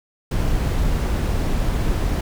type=noise; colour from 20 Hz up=brown; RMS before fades=-20 dBFS; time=0.31-2.21 s; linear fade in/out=5 ms; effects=none